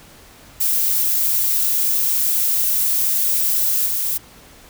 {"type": "noise with level steps", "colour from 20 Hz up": "violet", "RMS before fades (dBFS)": [-18, -21], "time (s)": [0.6, 4.18], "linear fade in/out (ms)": 10, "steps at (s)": 3.86, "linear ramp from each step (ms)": 5, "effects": ["pink hiss -45 dBFS RMS until 4.69 s"]}